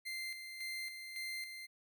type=tone with tremolo; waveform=30% pulse; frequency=2086 Hz; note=C7; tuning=6 cents flat; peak=-37 dBFS; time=0.05-1.67 s; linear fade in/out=20 ms; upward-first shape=square; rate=1.8 Hz; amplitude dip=50%; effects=none